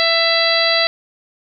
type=harmonic tone; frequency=665 Hz; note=E5; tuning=15 cents sharp; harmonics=1 / 2 / 3 / 4 / 5 / 6 / 7; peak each=-19 / -24 / -19 / -24 / -24 / -19 / -19 dBFS; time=0-0.87 s; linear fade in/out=0 ms; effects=none